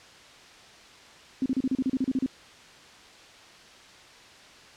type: tone bursts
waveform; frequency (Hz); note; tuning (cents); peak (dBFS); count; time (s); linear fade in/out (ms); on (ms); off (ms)
sine; 261.6; C4; 0; -22; 12; 1.42-2.262; 2; 39; 34
effects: white hiss -50 dBFS RMS until 4.76 s + low-pass 5000 Hz 12 dB/octave